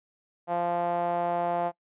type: tone with band-pass filter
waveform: sawtooth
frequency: 173.4 Hz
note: F3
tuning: 12 cents flat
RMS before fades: -28 dBFS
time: 0.47-1.72 s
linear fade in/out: 50 ms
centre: 730 Hz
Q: 4
effects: noise-tail reverb RT60 0.1 s tail -22 dB re dry + resampled to 8000 Hz